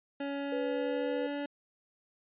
25% pulse tone with pitch glide, 280.6 to 286.7 Hz, C#4 to D4, +21 to -42 cents, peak -30 dBFS, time 0.2-1.46 s, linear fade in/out 5 ms, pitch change +37 cents, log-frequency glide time 0.36-1.23 s
sine tone, 496.6 Hz, B4, 9 cents sharp, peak -32 dBFS, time 0.52-1.27 s, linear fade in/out 5 ms
effects resampled to 8000 Hz

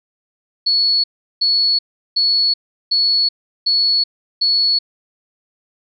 sine tone bursts, 4396 Hz, C#8, 15 cents flat, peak -12 dBFS, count 6, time 0.66-4.79 s, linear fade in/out 10 ms, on 380 ms, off 370 ms, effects none

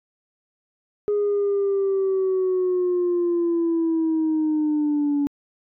sine linear sweep, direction down, 415.3 to 284.5 Hz, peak -17 dBFS, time 1.08-5.27 s, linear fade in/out 0 ms, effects tanh soft clip ceiling -16 dBFS

